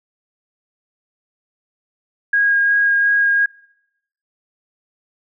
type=tone with vibrato; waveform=sine; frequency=1634 Hz; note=G#6; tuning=29 cents flat; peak=-12 dBFS; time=2.33-3.46 s; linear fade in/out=5 ms; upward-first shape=sine; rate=2.8 Hz; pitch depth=9 cents each way; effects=noise-tail reverb RT60 0.8 s tail -23 dB re dry